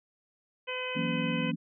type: harmonic tone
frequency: 507 Hz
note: B4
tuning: 45 cents sharp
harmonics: 1 / 2 / 3 / 4 / 5 / 6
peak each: -37 / -41 / -43 / -42 / -37 / -40 dBFS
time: 0.67-1.52 s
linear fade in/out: 20 ms
type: chord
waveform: sine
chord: F# dominant seventh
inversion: third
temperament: equal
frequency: 164.81 / 185 / 233.1 / 277.2 Hz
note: E3 / F#3 / A#3 / C#4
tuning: 0 / 0 / 0 / 0 cents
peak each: -33 / -37 / -33 / -35 dBFS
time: 0.95-1.56 s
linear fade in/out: 20 ms
effects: none